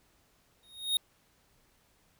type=tone with exponential growth; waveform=square; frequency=3729 Hz; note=A#7; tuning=in tune; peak=-23 dBFS; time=0.63-0.97 s; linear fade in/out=2 ms; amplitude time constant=72 ms; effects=pink hiss -68 dBFS RMS until 2.19 s